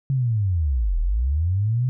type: linear two-way sweep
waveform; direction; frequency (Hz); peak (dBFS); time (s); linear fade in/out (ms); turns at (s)
sine; down then up; 138.59 to 37.22 to 130.2; -18; 0.1-1.89; 0; 0.99
effects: none